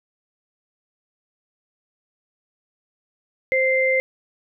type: tone pair together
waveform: sine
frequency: 522.6 / 2087 Hz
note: C5 / C7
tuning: -2 / -5 cents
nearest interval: 2 octaves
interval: 2397 cents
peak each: -19 dBFS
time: 3.52-4 s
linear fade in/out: 0 ms
effects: none